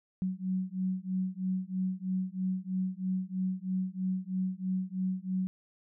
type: beating tone pair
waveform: sine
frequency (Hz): 185 / 188.1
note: F#3 / F#3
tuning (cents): 0 / +29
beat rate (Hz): 3.1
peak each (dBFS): -33 / -33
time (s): 0.22-5.47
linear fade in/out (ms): 0
effects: none